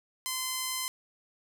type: tone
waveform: 5% pulse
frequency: 1031 Hz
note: C6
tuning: 26 cents flat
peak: -19 dBFS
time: 0.26-0.88 s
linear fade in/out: 0 ms
effects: none